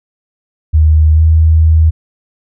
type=tone with pitch glide; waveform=sine; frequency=77.78 to 79.83 Hz; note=D#2 to D#2; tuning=0 to +45 cents; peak=-4 dBFS; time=0.73-1.91 s; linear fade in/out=20 ms; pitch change=+45 cents; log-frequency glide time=1.14-1.21 s; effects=none